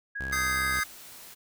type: tone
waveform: sine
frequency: 1652 Hz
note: G#6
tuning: 10 cents flat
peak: -32 dBFS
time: 0.15-0.37 s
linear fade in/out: 10 ms
type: tone with vibrato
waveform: sawtooth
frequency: 65.41 Hz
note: C2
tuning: in tune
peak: -32 dBFS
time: 0.2-0.8 s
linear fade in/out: 0 ms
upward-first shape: sine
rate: 2.9 Hz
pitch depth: 32 cents each way
type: chord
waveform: square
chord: Ab major seventh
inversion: second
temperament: just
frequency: 1245.9 / 1557.4 / 1661.2 / 2077 Hz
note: Eb6 / G6 / Ab6 / C7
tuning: +2 / -12 / 0 / -13 cents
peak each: -32 / -33 / -32 / -31 dBFS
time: 0.32-0.84 s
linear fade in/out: 10 ms
type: noise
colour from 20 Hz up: white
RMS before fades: -47 dBFS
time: 0.72-1.35 s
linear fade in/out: 20 ms
effects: none